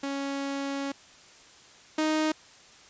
sawtooth tone pair in turn, 277.2 / 311 Hz, C#4 / D#4, 0 / -1 cents, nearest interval major second, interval 199 cents, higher second, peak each -26 / -20 dBFS, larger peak second, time 0.03-0.92 / 1.98-2.32 s, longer first, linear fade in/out 5 ms, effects white hiss -53 dBFS RMS until 2.89 s + resampled to 16000 Hz

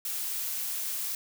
blue noise, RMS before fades -33 dBFS, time 0.05-1.15 s, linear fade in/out 2 ms, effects none

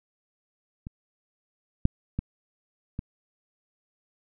clicks, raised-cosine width 5 ms, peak -24 / -7 / -15 / -19 dBFS, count 4, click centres 0.869 / 1.854 / 2.19 / 2.991 s, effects none

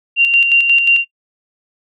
sine tone with tremolo, 2769 Hz, F7, 15 cents flat, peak -6 dBFS, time 0.16-1.05 s, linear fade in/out 50 ms, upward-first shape square, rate 5.6 Hz, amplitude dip 45%, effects noise-tail reverb RT60 0.1 s tail -21 dB re dry

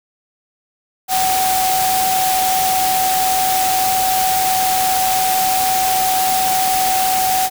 sine tone in noise, 753 Hz, F#5, 30 cents sharp, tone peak -15 dBFS, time 1.08-7.5 s, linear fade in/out 50 ms, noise white, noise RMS -20 dBFS, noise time 1.08-7.5 s, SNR +2 dB, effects none

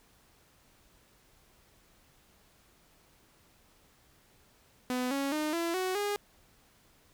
sawtooth tone with pitch steps, 250.9 / 276.8 / 305.3 / 336.9 / 371.6 / 409.9 Hz, B3 / C#4 / D#4 / E4 / F#4 / G#4, +28 / -2 / -33 / +38 / +7 / -23 cents, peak -26 dBFS, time 4.9-6.16 s, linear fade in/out 0 ms, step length 210 ms, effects pink hiss -64 dBFS RMS until 7.13 s

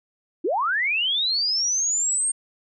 sine linear sweep, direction up, 285.3 to 8670 Hz, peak -20 dBFS, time 0.44-2.32 s, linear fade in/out 10 ms, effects none

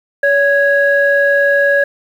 sine tone pair together, 566 / 1659.3 Hz, C#5 / G#6, +36 / -2 cents, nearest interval octave + perfect fifth, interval 1862 cents, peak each -11 dBFS, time 0.23-1.84 s, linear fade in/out 5 ms, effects tanh soft clip ceiling -1 dBFS + 7-bit

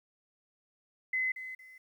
sine tone with echo, 2037 Hz, C7, 47 cents flat, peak -28 dBFS, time 1.13-1.32 s, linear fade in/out 5 ms, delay 230 ms, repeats 2, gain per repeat -11 dB, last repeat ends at 1.78 s, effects 11-bit

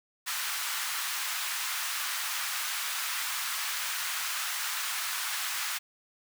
pink high-pass noise, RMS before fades -33 dBFS, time 0.26-5.79 s, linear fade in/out 20 ms, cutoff 1100 Hz, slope 24 dB/octave, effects none

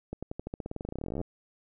accelerating click train, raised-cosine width 2 ms, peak -22 dBFS, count 29, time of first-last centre 0.13-1.214 s, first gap 96 ms, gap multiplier 0.92, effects none

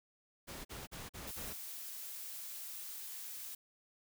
pink noise bursts, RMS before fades -47 dBFS, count 5, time 0.47-1.538 s, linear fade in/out 20 ms, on 180 ms, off 42 ms
blue noise, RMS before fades -46 dBFS, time 1.27-3.55 s, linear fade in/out 5 ms
effects none

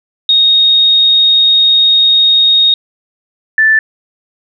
sine tone pair in turn, 3729 / 1759.9 Hz, A#7 / A6, 0 / 0 cents, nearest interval octave + minor second, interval 1300 cents, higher first, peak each -5 dBFS, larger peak neither, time 0.29-2.74 / 3.58-3.79 s, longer first, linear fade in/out 2 ms, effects none

